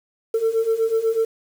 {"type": "beating tone pair", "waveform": "sine", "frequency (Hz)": [444.5, 452.6], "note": ["A4", "A4"], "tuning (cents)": [18, 49], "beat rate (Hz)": 8.1, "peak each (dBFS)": [-21, -18], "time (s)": [0.34, 1.25], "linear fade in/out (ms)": 5, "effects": ["tanh soft clip ceiling -13 dBFS", "7-bit"]}